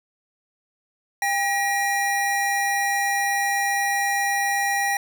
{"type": "tone pair together", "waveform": "square", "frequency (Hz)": [799.9, 1908], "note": ["G5", "A#6"], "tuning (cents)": [35, 40], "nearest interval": "octave + minor third", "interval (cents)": 1505, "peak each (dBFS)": -24, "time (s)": [1.22, 4.97], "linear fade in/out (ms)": 2, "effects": []}